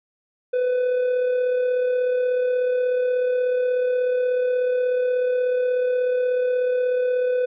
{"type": "tone with amplitude modulation", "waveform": "triangle", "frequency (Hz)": 500, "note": "B4", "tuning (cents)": 21, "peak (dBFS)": -15, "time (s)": [0.53, 7.46], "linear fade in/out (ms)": 10, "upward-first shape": "sine", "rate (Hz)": 36.5, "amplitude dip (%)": 35, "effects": ["resampled to 8000 Hz"]}